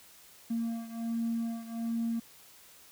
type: beating tone pair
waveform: triangle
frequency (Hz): 229.5 / 230.8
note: A#3 / A#3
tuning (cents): -27 / -17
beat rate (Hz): 1.3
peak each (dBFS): -30 / -33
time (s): 0.5-2.2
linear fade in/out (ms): 10
effects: tanh soft clip ceiling -25 dBFS + white hiss -56 dBFS RMS until 2.91 s